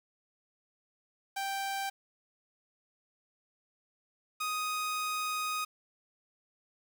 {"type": "tone pair in turn", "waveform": "sawtooth", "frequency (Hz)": [784, 1248.5], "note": ["G5", "D#6"], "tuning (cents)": [0, 6], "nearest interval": "minor sixth", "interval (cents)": 806, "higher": "second", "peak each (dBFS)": [-29, -28], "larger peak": "second", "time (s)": [[1.36, 1.9], [4.4, 5.65]], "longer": "second", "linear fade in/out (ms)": 10, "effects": ["9-bit"]}